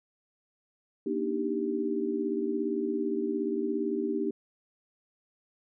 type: chord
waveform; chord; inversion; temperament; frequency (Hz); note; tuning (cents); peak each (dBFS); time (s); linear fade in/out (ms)
sine; Eb major seventh; second; equal with one note detuned; 237.3 / 293.7 / 311.1 / 392; Bb3 / D4 / Eb4 / G4; +31 / 0 / 0 / 0; -34 / -35 / -33 / -31; 1.06-4.31; 5
effects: none